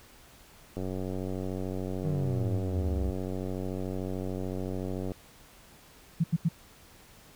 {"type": "click train", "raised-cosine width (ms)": 2, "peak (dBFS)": -22, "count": 408, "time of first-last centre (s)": [0.77, 5.118], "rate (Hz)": 93.6}
{"type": "exponential sweep", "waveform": "triangle", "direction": "down", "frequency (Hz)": [159.8, 63.6], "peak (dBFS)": -26, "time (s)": [2.04, 3.11], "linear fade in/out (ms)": 10}
{"type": "tone bursts", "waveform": "sine", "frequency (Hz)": 164.81, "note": "E3", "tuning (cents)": 0, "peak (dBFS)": -21, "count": 3, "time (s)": [6.2, 6.489], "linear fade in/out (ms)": 10, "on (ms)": 41, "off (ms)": 83}
{"effects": ["pink hiss -55 dBFS RMS until 7.35 s"]}